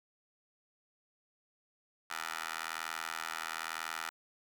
15% pulse tone with high-pass filter, 81 Hz, E2, 30 cents flat, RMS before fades -40 dBFS, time 2.1-4.1 s, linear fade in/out 5 ms, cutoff 1300 Hz, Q 1.8, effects none

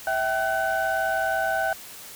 sine tone cluster, 654 / 773 / 1508 Hz, E5 / G5 / F#6, -14 / -24 / +32 cents, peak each -25 dBFS, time 0.07-1.73 s, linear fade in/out 2 ms, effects tanh soft clip ceiling -17 dBFS + white hiss -42 dBFS RMS until 2.15 s

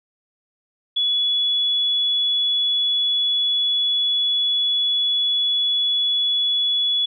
sine tone, 3400 Hz, G#7, 40 cents sharp, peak -17 dBFS, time 0.96-7.06 s, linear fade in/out 10 ms, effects none

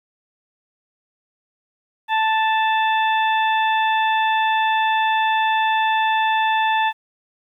harmonic tone, 880 Hz, A5, in tune, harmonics 1 / 2 / 3 / 4, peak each -17 / -23 / -27 / -29 dBFS, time 2.08-6.93 s, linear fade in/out 50 ms, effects 9-bit

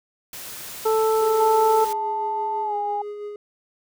white noise, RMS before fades -36 dBFS, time 0.33-1.93 s, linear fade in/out 2 ms
harmonic tone, 440 Hz, A4, in tune, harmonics 1 / 2 / 3, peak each -18 / -24 / -28 dBFS, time 0.85-1.85 s, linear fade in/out 10 ms
triangle tone with tremolo, 414.6 Hz, G#4, 3 cents flat, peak -27 dBFS, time 1.21-3.36 s, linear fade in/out 2 ms, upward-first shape sine, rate 6 Hz, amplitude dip 35%
sine tone with pitch glide, 880 to 821.1 Hz, A5 to G#5, 0 to -20 cents, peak -23 dBFS, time 1.4-3.02 s, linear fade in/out 5 ms, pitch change -120 cents, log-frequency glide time 2.62-2.75 s
effects none

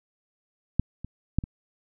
clicks, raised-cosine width 5 ms, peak -8 / -23 / -9 / -22 dBFS, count 4, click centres 0.796 / 1.046 / 1.386 / 1.439 s, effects none

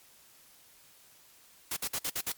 white noise bursts, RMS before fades -33 dBFS, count 6, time 1.71-2.321 s, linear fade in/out 5 ms, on 56 ms, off 55 ms, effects white hiss -59 dBFS RMS until 2.37 s + MP3 96 kbps

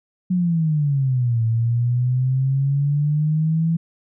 sine exponential two-way sweep, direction down then up, 185 to 112.6 to 166.6 Hz, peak -16 dBFS, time 0.3-3.77 s, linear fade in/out 10 ms, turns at 1.44 s, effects none

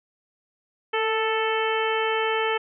harmonic tone with a mistuned harmonic, 440 Hz, A4, in tune, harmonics 1 / 2 / 3 / 4 / 5 / 6 / 7, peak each -25 / -28 / -30 / -31 / -32 / -33 / -33 dBFS, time 0.93-2.58 s, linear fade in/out 10 ms, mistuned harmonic 1, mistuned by +21 cents, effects none

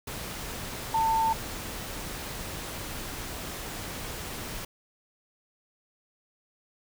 sine tone in noise, 895 Hz, A5, 29 cents sharp, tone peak -22 dBFS, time 0.94-1.33 s, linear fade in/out 5 ms, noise pink, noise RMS -37 dBFS, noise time 0.07-4.65 s, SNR +12 dB, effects none

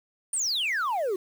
sine exponential sweep, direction down, 9397 to 355.3 Hz, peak -22 dBFS, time 0.33-1.16 s, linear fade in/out 5 ms, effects tanh soft clip ceiling -24 dBFS + 8-bit

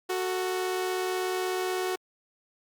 sawtooth tone pair together, 370 / 446.3 Hz, F#4 / A4, 0 / +25 cents, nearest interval minor third, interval 325 cents, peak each -24 / -33 dBFS, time 0.09-1.96 s, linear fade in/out 10 ms, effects Opus 48 kbps

